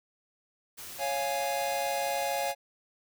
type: noise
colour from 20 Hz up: white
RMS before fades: -43 dBFS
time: 0.77-2.53 s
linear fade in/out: 20 ms
type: chord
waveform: square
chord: Db major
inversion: none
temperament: equal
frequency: 554.4 / 698.5 / 830.6 Hz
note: Db5 / F5 / Ab5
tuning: 0 / 0 / 0 cents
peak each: -34 dBFS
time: 0.98-2.55 s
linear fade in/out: 50 ms
effects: none